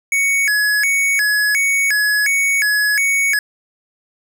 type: tone with vibrato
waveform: square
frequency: 1940 Hz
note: B6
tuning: 31 cents flat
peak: -14 dBFS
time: 0.12-3.39 s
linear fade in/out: 2 ms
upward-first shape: square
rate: 1.4 Hz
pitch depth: 240 cents each way
effects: none